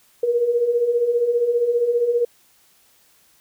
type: beating tone pair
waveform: sine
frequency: 464.2 / 479.2 Hz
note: A#4 / A#4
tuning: -7 / +48 cents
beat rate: 15 Hz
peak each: -24 / -17 dBFS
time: 0.23-2.25 s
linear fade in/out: 5 ms
effects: white hiss -57 dBFS RMS until 3.4 s